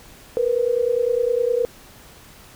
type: tone pair together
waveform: sine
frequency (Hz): 467.1 / 496.9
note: A#4 / B4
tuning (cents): +3 / +11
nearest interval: minor second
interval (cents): 108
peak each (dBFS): -20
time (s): 0.37-1.65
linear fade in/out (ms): 0
effects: pink hiss -46 dBFS RMS until 2.55 s